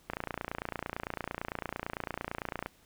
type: click train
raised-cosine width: 0.5 ms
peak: -19 dBFS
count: 75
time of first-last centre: 0.1-2.661 s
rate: 28.9 Hz
effects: pink hiss -63 dBFS RMS until 2.85 s